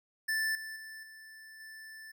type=tone with level steps; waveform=square; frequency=1761 Hz; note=A6; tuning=1 cent sharp; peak=-30 / -41 / -45 / -50 / -47 dBFS; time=0.28-2.12 s; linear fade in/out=10 ms; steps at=0.55 / 0.76 / 1.03 / 1.6 s; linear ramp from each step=2 ms; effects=none